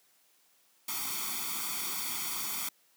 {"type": "noise with comb filter", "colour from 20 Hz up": "white", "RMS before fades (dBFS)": -35, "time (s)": [0.88, 2.69], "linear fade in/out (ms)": 5, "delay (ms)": 0.88, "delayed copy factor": 0.9, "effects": ["white hiss -67 dBFS RMS until 2.96 s", "high-pass 200 Hz 12 dB/octave"]}